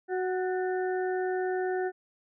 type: harmonic tone with a mistuned harmonic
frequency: 370 Hz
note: F#4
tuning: in tune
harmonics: 1 / 2 / 4 / 5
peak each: -28 / -34 / -40 / -42 dBFS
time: 0.08-1.92 s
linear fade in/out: 50 ms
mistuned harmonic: 5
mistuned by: -55 cents
effects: none